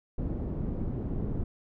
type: low-pass noise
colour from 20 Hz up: pink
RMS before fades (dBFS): -32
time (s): 0.18-1.44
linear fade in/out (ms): 5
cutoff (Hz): 300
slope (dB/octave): 12
effects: none